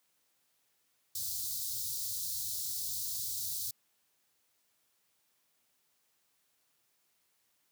white band-stop noise, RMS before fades -37 dBFS, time 1.15-3.71 s, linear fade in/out 5 ms, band 130 to 3900 Hz, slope 48 dB/octave, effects white hiss -75 dBFS RMS until 7.71 s + high-pass 80 Hz 12 dB/octave

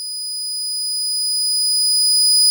30% pulse tone with level ramp, 4965 Hz, D#8, 5 cents flat, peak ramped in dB -22 to -7 dBFS, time 0-2.5 s, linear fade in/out 0 ms, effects none

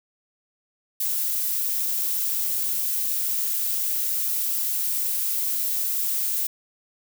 violet noise, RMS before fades -25 dBFS, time 1-6.47 s, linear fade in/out 5 ms, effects none

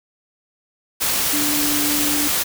sine tone in noise, 293.7 Hz, D4, in tune, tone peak -23 dBFS, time 1.32-2.29 s, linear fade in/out 20 ms, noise white, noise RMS -20 dBFS, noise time 1-2.44 s, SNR -6 dB, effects none

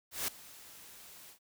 white noise with ADSR envelope, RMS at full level -33 dBFS, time 0.11-1.39 s, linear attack 170 ms, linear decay 4 ms, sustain -20 dB, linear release 97 ms, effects none

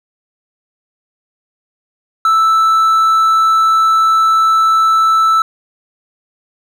triangle tone, 1318.5 Hz, E6, in tune, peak -6 dBFS, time 2.25-5.42 s, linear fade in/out 2 ms, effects none

